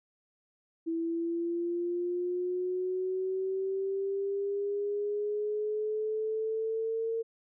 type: linear sweep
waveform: sine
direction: up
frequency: 328.3 to 455.7 Hz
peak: -29 dBFS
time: 0.86-7.23 s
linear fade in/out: 20 ms
effects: none